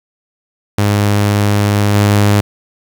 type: tone with level steps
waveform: sawtooth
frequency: 102.7 Hz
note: G#2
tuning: 19 cents flat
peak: -6 / -4 dBFS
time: 0.78-2.41 s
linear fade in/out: 5 ms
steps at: 1.94 s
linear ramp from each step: 10 ms
effects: 7-bit